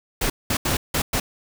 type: noise bursts at uneven times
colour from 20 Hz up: pink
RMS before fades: -22 dBFS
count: 5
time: 0.21-0.3 / 0.5-0.57 / 0.65-0.77 / 0.94-1.02 / 1.13-1.2 s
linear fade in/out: 5 ms
effects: none